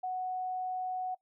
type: tone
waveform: sine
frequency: 740 Hz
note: F#5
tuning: in tune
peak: -32 dBFS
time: 0.03-1.15 s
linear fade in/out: 10 ms
effects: noise-tail reverb RT60 0.1 s tail -19 dB re dry